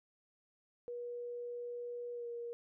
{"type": "tone with pitch glide", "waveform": "sine", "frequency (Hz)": [482, 472.6], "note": ["B4", "A#4"], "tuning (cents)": [-42, 24], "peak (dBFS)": -40, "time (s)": [0.88, 2.53], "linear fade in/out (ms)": 0, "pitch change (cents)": -34, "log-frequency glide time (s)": [2.13, 2.27], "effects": []}